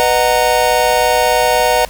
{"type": "chord", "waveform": "square", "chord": "B major seventh", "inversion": "none", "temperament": "just", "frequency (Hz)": [493.9, 617.4, 740.8, 926], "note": ["B4", "D#5", "F#5", "A#5"], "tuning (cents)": [0, -14, 2, -12], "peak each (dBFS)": -17, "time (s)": [0, 1.85], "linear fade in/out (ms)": 0, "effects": ["added 50 Hz sine -32 dBFS peak until 1.89 s", "pink hiss -36 dBFS RMS until 1.89 s"]}